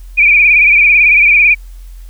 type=tone with vibrato; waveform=sine; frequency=2378 Hz; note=D7; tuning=21 cents sharp; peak=-4 dBFS; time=0.17-1.55 s; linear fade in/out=20 ms; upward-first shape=sine; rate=18 Hz; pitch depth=72 cents each way; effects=added 43 Hz sine -28 dBFS peak until 2.09 s + white hiss -49 dBFS RMS until 2.09 s